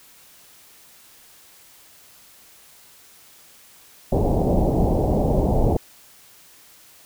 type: low-pass noise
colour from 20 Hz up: pink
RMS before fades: -19 dBFS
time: 4.12-5.77 s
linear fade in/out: 5 ms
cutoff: 800 Hz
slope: 48 dB/octave
effects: white hiss -50 dBFS RMS until 7.05 s